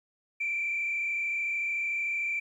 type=tone with frequency modulation; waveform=sine; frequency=2349 Hz; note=D7; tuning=in tune; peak=-27 dBFS; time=0.4-2.4 s; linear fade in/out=10 ms; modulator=33.5 Hz; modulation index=1.4; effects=tanh soft clip ceiling -23 dBFS + 11-bit